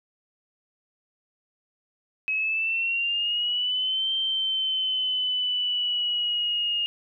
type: exponential two-way sweep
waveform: sine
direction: up then down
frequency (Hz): 2552 to 3136 to 2841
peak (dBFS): -23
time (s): 2.28-6.86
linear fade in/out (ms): 0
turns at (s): 4.13
effects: none